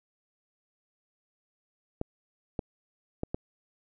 clicks, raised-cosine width 2 ms, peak -17 dBFS, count 4, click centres 2.014 / 2.592 / 3.234 / 3.345 s, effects none

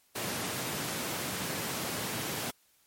pink high-pass noise, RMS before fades -35 dBFS, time 0.15-2.51 s, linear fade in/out 10 ms, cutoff 110 Hz, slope 24 dB/octave, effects white hiss -67 dBFS RMS until 2.86 s + MP3 64 kbps

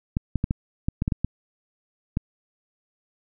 clicks, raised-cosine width 5 ms, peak -10 dBFS, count 10, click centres 0.169 / 0.357 / 0.441 / 0.509 / 0.885 / 1.021 / 1.079 / 1.122 / 1.246 / 2.171 s, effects none

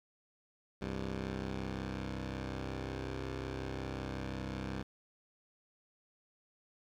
10% pulse tone pair together, 65.5 / 98.14 Hz, C2 / G2, +2 / +2 cents, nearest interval perfect fifth, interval 700 cents, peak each -31 / -34 dBFS, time 0.81-4.83 s, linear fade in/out 10 ms, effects low-pass 5000 Hz 12 dB/octave + 11-bit

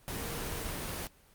sine tone in noise, 466.2 Hz, A#4, in tune, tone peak -46 dBFS, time 0.18-0.63 s, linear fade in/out 0 ms, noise pink, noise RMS -37 dBFS, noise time 0.08-1.07 s, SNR -12 dB, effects pink hiss -62 dBFS RMS until 1.34 s + Opus 24 kbps

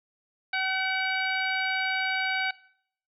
harmonic tone with a mistuned harmonic, 759 Hz, F#5, 44 cents sharp, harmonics 1 / 2 / 3 / 4 / 5 / 6, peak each -33 / -29 / -30 / -38 / -38 / -41 dBFS, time 0.53-2.51 s, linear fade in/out 5 ms, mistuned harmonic 4, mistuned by -62 cents, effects noise-tail reverb RT60 0.6 s tail -19 dB re dry

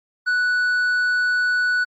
triangle tone with tanh clipping, 1480 Hz, F#6, in tune, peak -18 dBFS, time 0.26-1.85 s, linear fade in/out 20 ms, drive 9 dB, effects Opus 48 kbps

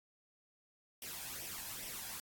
white noise with flanger, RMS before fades -45 dBFS, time 1.02-2.2 s, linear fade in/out 2 ms, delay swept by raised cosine 0.35 to 1.24 ms, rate 2.4 Hz, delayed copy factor +0.6, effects AAC 64 kbps

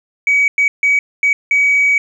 sine tone bursts at uneven times, 2268 Hz, C#7, 39 cents sharp, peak -8 dBFS, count 5, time 0.27-0.48 / 0.58-0.68 / 0.83-0.99 / 1.23-1.33 / 1.51-1.98 s, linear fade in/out 2 ms, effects tanh soft clip ceiling -6 dBFS + 8-bit

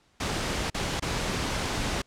pink noise with dropouts, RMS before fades -29 dBFS, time 0.2-2.02 s, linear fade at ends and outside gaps 5 ms, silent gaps 0.701-0.744 / 0.998-1.022 s, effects pink hiss -64 dBFS RMS until 2.06 s + low-pass 7000 Hz 12 dB/octave

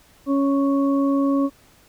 harmonic tone, 277.2 Hz, C#4, in tune, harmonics 1 / 2 / 4, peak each -17 / -26 / -29 dBFS, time 0.26-1.5 s, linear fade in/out 50 ms, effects pink hiss -54 dBFS RMS until 1.88 s

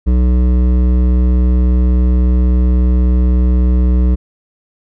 sine tone with hard clipping, 61.8 Hz, B1, 2 cents sharp, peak -10 dBFS, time 0.06-4.16 s, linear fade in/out 20 ms, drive 12 dB, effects none

